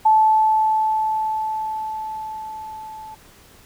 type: tone with level ramp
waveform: sine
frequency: 871 Hz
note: A5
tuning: 18 cents flat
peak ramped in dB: -10 to -34 dBFS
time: 0.05-3.15 s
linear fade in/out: 10 ms
effects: pink hiss -49 dBFS RMS until 3.65 s